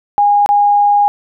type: tone with dropouts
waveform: sine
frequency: 819 Hz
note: G#5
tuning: 24 cents flat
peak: -7 dBFS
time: 0.18-1.08 s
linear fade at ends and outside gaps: 0 ms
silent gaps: 0.461-0.49 s
effects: none